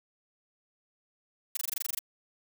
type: noise bursts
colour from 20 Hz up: blue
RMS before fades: -31 dBFS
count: 11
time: 1.55-1.991 s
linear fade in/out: 5 ms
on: 21 ms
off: 21 ms
effects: none